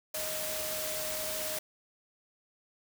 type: tone in noise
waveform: sine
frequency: 622.3 Hz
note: D#5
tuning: in tune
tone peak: -39 dBFS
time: 0.14-1.59 s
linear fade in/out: 5 ms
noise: white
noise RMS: -36 dBFS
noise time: 0.14-1.59 s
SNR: -6 dB
effects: none